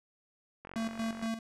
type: click train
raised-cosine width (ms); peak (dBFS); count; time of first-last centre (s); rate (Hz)
0.5; -30; 29; 0.65-1.259; 46
type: tone with tremolo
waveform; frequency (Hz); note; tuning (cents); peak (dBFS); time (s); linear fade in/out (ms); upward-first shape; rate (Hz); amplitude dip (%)
square; 225.6; A3; +44; -32; 0.76-1.39; 2; square; 4.3; 65
effects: low-pass 9000 Hz 12 dB/octave